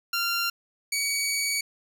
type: tone pair in turn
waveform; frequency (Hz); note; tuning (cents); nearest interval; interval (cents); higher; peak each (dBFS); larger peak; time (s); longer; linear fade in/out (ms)
15% pulse; 1384 / 2261; F6 / C#7; -16 / +34; minor sixth; 850; second; -18; neither; 0.13-0.5 / 0.92-1.61; second; 5
effects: none